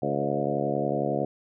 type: harmonic tone with a mistuned harmonic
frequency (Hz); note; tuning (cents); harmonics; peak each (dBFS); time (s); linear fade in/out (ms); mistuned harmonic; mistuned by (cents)
71; C#2; +42; 2 / 3 / 4 / 5 / 6 / 7 / 8 / 9 / 10; -33 / -33 / -33 / -33 / -33 / -33 / -33 / -33 / -33; 0.02-1.25; 5; 8; -21
effects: none